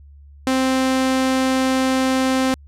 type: tone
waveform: sawtooth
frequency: 261.6 Hz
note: C4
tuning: in tune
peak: -12 dBFS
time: 0.47-2.54 s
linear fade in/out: 0 ms
effects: added 71 Hz sine -41 dBFS peak until 2.67 s + low-pass 10000 Hz 12 dB/octave